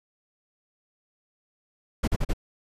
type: noise bursts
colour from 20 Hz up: brown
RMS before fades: -23 dBFS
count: 4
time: 2.03-2.335 s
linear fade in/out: 10 ms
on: 47 ms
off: 39 ms
effects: resampled to 32000 Hz